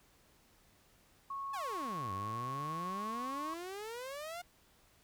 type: tone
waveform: sine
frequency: 1100 Hz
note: C#6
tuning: 14 cents flat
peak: -38 dBFS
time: 1.3-3.54 s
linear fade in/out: 5 ms
type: exponential two-way sweep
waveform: sawtooth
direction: down then up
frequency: 886 to 93.4 to 720 Hz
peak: -38 dBFS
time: 1.53-4.42 s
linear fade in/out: 10 ms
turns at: 2.12 s
effects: pink hiss -67 dBFS RMS until 5.03 s